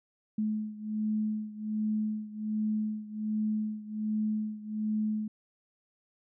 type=beating tone pair; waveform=sine; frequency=214.1 / 215.4 Hz; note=A3 / A3; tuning=-47 / -37 cents; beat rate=1.3 Hz; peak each=-31 / -34 dBFS; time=0.38-5.28 s; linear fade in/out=5 ms; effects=none